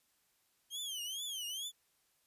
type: tone with vibrato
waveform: sawtooth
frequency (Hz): 3154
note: G7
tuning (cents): +10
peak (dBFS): -36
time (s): 0.7-1.72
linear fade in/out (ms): 50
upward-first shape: triangle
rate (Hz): 2.3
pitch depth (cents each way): 200
effects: white hiss -75 dBFS RMS until 2.26 s + resampled to 32000 Hz